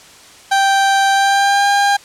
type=tone with pitch glide; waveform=30% pulse; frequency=784 to 804.6 Hz; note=G5 to G5; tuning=0 to +45 cents; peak=-8 dBFS; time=0.51-1.97 s; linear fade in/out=10 ms; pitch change=+45 cents; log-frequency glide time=1.12-1.67 s; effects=white hiss -41 dBFS RMS until 2.04 s + low-pass 8000 Hz 12 dB/octave